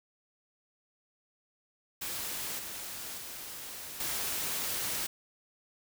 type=noise with level steps; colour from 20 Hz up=white; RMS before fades=-37 / -41 / -43 / -34 dBFS; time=2.01-5.07 s; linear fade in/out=10 ms; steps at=2.59 / 3.18 / 4 s; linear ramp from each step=2 ms; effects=none